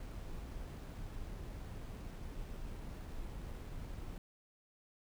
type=noise with sample-and-hold; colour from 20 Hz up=brown; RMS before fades=-45 dBFS; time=0-4.18 s; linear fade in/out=2 ms; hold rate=11025 Hz; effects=none